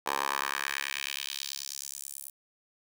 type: tone with high-pass filter sweep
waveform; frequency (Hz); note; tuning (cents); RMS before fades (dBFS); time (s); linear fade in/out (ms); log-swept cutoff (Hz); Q
10% pulse; 69.3; C#2; 0; -35; 0.06-2.3; 5; 770 to 11000; 1.8
effects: none